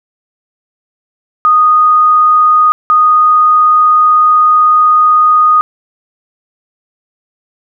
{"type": "tone bursts at uneven times", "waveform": "sine", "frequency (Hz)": 1238, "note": "D#6", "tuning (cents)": -9, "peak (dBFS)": -4, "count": 2, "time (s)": [[1.45, 2.72], [2.9, 5.61]], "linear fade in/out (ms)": 0, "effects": []}